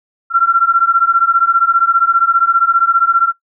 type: beating tone pair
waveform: sine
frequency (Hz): 1356 / 1371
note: E6 / F6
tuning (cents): +49 / -32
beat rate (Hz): 15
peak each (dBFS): -11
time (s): 0.3-3.33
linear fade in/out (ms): 50
effects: noise-tail reverb RT60 0.1 s tail -18 dB re dry